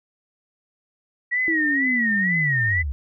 sine tone with vibrato, 1913 Hz, A#6, 44 cents sharp, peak -19 dBFS, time 1.31-2.83 s, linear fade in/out 20 ms, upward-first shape sine, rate 2.1 Hz, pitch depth 100 cents each way
sine linear sweep, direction down, 330.7 to 63 Hz, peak -23 dBFS, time 1.48-2.92 s, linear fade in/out 0 ms
effects none

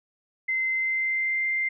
sine tone with pitch glide, 2067 to 2092 Hz, C7 to C7, -22 to -1 cents, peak -23 dBFS, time 0.48-1.69 s, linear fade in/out 10 ms, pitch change +21 cents, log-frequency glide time 0.69-1.46 s, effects none

